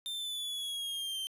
45% pulse exponential sweep, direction down, 3600 to 3114 Hz, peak -35 dBFS, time 0.06-1.27 s, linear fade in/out 0 ms, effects resampled to 32000 Hz + 11-bit

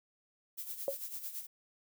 violet noise with tremolo, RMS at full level -40 dBFS, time 0.57-1.47 s, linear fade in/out 20 ms, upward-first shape sine, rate 9 Hz, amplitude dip 65%
sine tone with exponential decay, 552 Hz, C#5, 7 cents flat, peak -25 dBFS, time 0.88-0.96 s, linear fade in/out 1 ms, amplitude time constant 17 ms
effects none

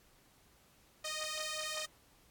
5% pulse beating tone pair, 616 / 621.4 Hz, D#5 / D#5, -17 / -2 cents, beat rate 5.4 Hz, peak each -29 dBFS, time 1.04-1.86 s, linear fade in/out 10 ms, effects pink hiss -66 dBFS RMS until 2.3 s + AAC 64 kbps

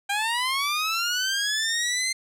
15% pulse linear sweep, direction up, 790 to 2093 Hz, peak -17 dBFS, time 0.09-2.13 s, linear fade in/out 10 ms, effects low-pass 12000 Hz 12 dB/octave

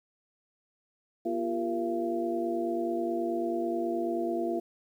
sine tone cluster, 239.4 / 344.3 / 393.6 / 467.3 / 679 Hz, A#3 / F4 / G4 / A#4 / F5, +46 / -25 / +7 / +4 / -49 cents, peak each -36 / -30 / -39 / -39 / -34 dBFS, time 1.25-4.6 s, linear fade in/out 10 ms, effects 10-bit

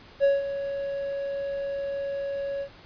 triangle tone with ADSR envelope, 557 Hz, C#5, 8 cents sharp, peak -14 dBFS, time 0.2-2.69 s, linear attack 39 ms, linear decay 180 ms, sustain -12 dB, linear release 77 ms, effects pink hiss -50 dBFS RMS until 2.85 s + resampled to 11025 Hz

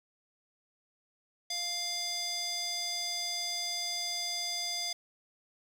square tone with band-pass filter, 698.5 Hz, F5, in tune, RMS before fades -35 dBFS, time 1.5-4.93 s, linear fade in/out 5 ms, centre 5100 Hz, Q 2.9, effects 9-bit

